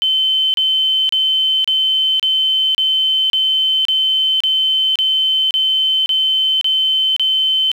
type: tone bursts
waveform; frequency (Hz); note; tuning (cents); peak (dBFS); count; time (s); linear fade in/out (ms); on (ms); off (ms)
sine; 3071; G7; -36; -12; 14; 0.02-7.716; 0; 520; 32
effects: 7-bit